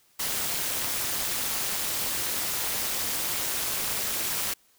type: noise with amplitude modulation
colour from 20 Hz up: white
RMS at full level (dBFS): -26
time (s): 0.19-4.54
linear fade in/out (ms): 10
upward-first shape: sine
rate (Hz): 217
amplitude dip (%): 70
effects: white hiss -63 dBFS RMS until 4.78 s